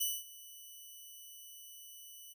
5% pulse tone with ADSR envelope, 2976 Hz, F#7, 9 cents sharp, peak -22 dBFS, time 0-2.34 s, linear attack 13 ms, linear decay 220 ms, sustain -20 dB, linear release 23 ms, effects none

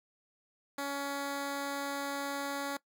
10% pulse tone, 280.6 Hz, C#4, 21 cents sharp, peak -26 dBFS, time 0.78-2.77 s, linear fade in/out 5 ms, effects noise-tail reverb RT60 0.1 s tail -20 dB re dry

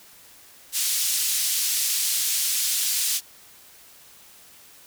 white band-pass noise, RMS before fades -24 dBFS, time 0.72-3.21 s, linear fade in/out 50 ms, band 3500 to 12000 Hz, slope 12 dB/octave, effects white hiss -50 dBFS RMS until 4.86 s

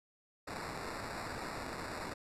blue noise with sample-and-hold, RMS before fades -42 dBFS, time 0.47-2.14 s, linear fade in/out 10 ms, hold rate 3150 Hz, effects low-pass 10000 Hz 12 dB/octave

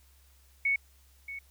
sine tone with echo, 2217 Hz, C#7, in tune, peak -24 dBFS, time 0.65-0.76 s, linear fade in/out 5 ms, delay 630 ms, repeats 1, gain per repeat -13 dB, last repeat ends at 1.39 s, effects added 67 Hz sine -59 dBFS peak until 1.5 s + white hiss -65 dBFS RMS until 1.5 s

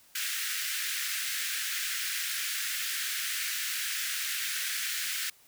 pink high-pass noise, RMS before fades -33 dBFS, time 0.15-5.3 s, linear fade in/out 5 ms, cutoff 1500 Hz, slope 48 dB/octave, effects white hiss -60 dBFS RMS until 5.47 s

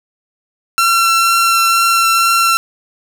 sawtooth tone with vibrato, 1356 Hz, E6, 49 cents sharp, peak -6 dBFS, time 0.78-2.57 s, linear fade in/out 0 ms, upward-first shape triangle, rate 2.1 Hz, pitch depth 9 cents each way, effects none

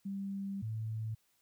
sine tone pair in turn, 196.7 / 110.39 Hz, G3 / A2, +6 / +6 cents, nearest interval minor seventh, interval 1000 cents, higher first, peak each -36 / -35 dBFS, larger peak second, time 0.05-0.62 / 0.62-1.15 s, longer first, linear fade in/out 10 ms, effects white hiss -74 dBFS RMS until 1.41 s

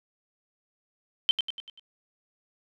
sine tone with echo, 3100 Hz, G7, 20 cents flat, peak -17 dBFS, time 1.29-1.31 s, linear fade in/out 0 ms, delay 97 ms, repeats 5, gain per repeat -6 dB, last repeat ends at 1.795 s, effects none

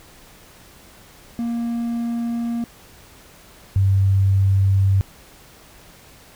triangle / sine tone pair in turn, 234.4 / 97.14 Hz, A#3 / G2, +10 / -15 cents, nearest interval octave + minor third, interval 1525 cents, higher first, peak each -19 / -13 dBFS, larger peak second, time 1.39-2.64 / 3.76-5.01 s, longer neither, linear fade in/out 0 ms, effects pink hiss -47 dBFS RMS until 6.35 s

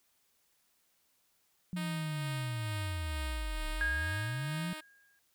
sine linear two-way sweep, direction down then up, 180.5 to 32.78 to 180.5 Hz, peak -34 dBFS, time 1.73-4.73 s, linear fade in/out 0 ms, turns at 3.69 s
5% pulse tone with tremolo, 310.6 Hz, D#4, 3 cents flat, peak -28 dBFS, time 1.76-4.81 s, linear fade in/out 10 ms, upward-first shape sine, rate 2.2 Hz, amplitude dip 30%
sine tone with exponential decay, 1632 Hz, G#6, 31 cents flat, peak -28 dBFS, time 3.81-5.19 s, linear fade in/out 0 ms, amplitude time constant 300 ms
effects white hiss -73 dBFS RMS until 5.34 s

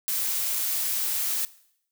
blue noise, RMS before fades -27 dBFS, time 0.08-1.45 s, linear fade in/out 0 ms, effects noise-tail reverb RT60 0.7 s tail -19 dB re dry

